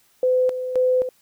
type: tone with tremolo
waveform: sine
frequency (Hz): 508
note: B4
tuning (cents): +49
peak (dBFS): -15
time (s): 0.23-1.09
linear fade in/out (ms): 2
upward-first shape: square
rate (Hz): 1.9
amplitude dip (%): 65
effects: white hiss -60 dBFS RMS until 1.21 s